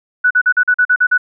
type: tone bursts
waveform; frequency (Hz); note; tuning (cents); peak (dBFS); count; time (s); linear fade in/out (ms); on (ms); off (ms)
sine; 1480; F#6; 0; -8; 9; 0.24-1.179; 10; 67; 42
effects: none

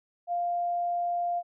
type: tone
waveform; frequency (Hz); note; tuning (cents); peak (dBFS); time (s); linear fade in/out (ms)
sine; 698.5; F5; 0; -26; 0.27-1.43; 50
effects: none

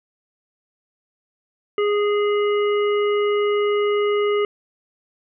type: harmonic tone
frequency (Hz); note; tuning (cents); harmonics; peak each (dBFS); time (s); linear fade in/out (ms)
413.6; G#4; -7; 1 / 3 / 5 / 7; -17 / -27 / -31 / -34; 1.78-4.45; 2
effects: none

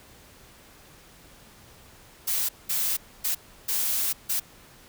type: noise bursts at uneven times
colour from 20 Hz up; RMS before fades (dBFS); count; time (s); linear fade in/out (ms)
blue; -26; 5; 2.27-2.49 / 2.69-2.97 / 3.24-3.35 / 3.68-4.13 / 4.29-4.4; 10
effects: pink hiss -52 dBFS RMS until 4.88 s

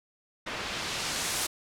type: noise with low-pass filter sweep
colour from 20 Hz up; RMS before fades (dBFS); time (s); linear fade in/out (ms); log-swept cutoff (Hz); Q
white; -33; 0.46-1.47; 10; 2500 to 11000; 0.75
effects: none

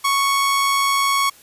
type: tone with amplitude modulation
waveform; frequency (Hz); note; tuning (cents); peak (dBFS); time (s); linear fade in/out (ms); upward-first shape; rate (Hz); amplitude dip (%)
sawtooth; 1108.7; C#6; 0; -11; 0.04-1.3; 10; sine; 99.9; 25
effects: white hiss -48 dBFS RMS until 1.42 s + resampled to 32000 Hz

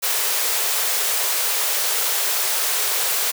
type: high-pass noise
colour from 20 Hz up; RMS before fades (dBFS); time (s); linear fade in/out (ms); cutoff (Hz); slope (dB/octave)
white; -21; 0.02-3.32; 20; 380; 96
effects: none

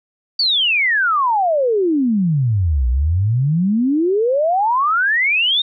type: exponential two-way sweep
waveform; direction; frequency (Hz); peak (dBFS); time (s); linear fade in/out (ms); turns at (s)
sine; down then up; 4661 to 58.8 to 3743; -13; 0.39-5.62; 5; 2.88
effects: none

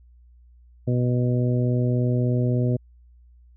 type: harmonic tone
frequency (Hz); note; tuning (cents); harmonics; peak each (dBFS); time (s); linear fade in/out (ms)
123.47; B2; 0; 1 / 2 / 3 / 4 / 5; -20 / -26 / -30 / -32 / -34; 0.87-2.77; 10
effects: added 60 Hz sine -49 dBFS peak until 3.56 s

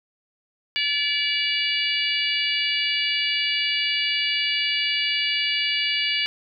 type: harmonic tone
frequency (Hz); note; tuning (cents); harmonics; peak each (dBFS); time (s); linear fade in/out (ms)
576; D5; -34; 3 / 4 / 5 / 6 / 7 / 8; -32 / -26 / -24 / -31 / -35 / -30; 0.76-6.26; 0
effects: none

